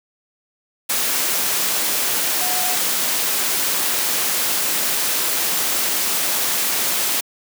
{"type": "tone in noise", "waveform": "sine", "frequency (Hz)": 728, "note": "F#5", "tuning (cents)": -28, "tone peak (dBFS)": -27, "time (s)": [2.41, 2.76], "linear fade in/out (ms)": 10, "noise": "white", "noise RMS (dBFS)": -20, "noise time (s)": [0.89, 7.21], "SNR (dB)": -10, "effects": ["high-pass 200 Hz 12 dB/octave"]}